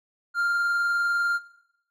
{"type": "tone with vibrato", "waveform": "triangle", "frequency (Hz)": 1396.9, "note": "F6", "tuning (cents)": 0, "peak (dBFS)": -20, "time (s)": [0.34, 1.4], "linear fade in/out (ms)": 50, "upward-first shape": "sine", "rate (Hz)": 20, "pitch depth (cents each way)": 15, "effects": ["noise-tail reverb RT60 0.8 s tail -19 dB re dry"]}